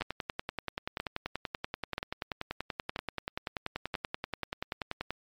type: two click trains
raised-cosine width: 0.3 ms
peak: -17 / -16 dBFS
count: 54 / 5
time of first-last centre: 0.01-5.106 / 0.02-3.942 s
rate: 10.4 / 1.02 Hz
effects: MP3 96 kbps